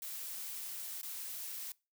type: noise with dropouts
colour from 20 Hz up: blue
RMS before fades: -43 dBFS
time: 0.02-1.72 s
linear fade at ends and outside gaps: 2 ms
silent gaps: 1.015-1.03 s
effects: noise-tail reverb RT60 0.3 s tail -24 dB re dry